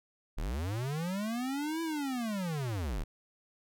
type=linear two-way sweep; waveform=square; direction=up then down; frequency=30.64 to 333.9 to 30.64 Hz; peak=-33 dBFS; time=0.37-3.04 s; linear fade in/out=10 ms; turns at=1.82 s; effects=none